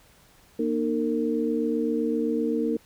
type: tone cluster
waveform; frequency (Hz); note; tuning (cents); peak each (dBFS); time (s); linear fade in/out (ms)
sine; 236.2 / 304.1 / 456.8; A#3 / D#4 / A#4; +23 / -40 / -35; -27; 0.59-2.77; 5
effects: pink hiss -57 dBFS RMS until 2.85 s